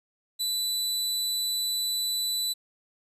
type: tone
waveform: sawtooth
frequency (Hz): 3980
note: B7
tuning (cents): +13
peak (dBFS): -23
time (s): 0.39-2.54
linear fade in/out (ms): 20
effects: resampled to 32000 Hz + 10-bit